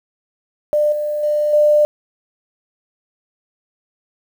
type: tone with level steps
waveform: sine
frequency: 597 Hz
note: D5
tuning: 28 cents sharp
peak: -12 / -18 / -14 / -9 dBFS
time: 0.73-1.85 s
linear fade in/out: 0 ms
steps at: 0.92 / 1.23 / 1.53 s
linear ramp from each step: 5 ms
effects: 7-bit